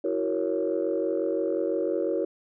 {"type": "chord", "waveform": "sine", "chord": "F# dominant seventh", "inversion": "third", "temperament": "equal with one note detuned", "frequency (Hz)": [329.6, 375.4, 466.2, 554.4], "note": ["E4", "F#4", "A#4", "C#5"], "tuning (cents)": [0, 25, 0, 0], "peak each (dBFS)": -29, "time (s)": [0.04, 2.25], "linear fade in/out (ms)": 5, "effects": ["tanh soft clip ceiling -16 dBFS"]}